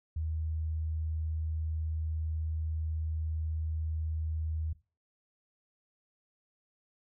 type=tone; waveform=sine; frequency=79.1 Hz; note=D#2; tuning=29 cents sharp; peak=-31 dBFS; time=0.16-4.73 s; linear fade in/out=5 ms; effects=noise-tail reverb RT60 0.3 s tail -18 dB re dry